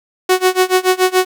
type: tone with tremolo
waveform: sawtooth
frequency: 370 Hz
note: F#4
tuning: in tune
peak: -4 dBFS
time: 0.29-1.25 s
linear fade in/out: 5 ms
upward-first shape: sine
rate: 7 Hz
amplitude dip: 95%
effects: 7-bit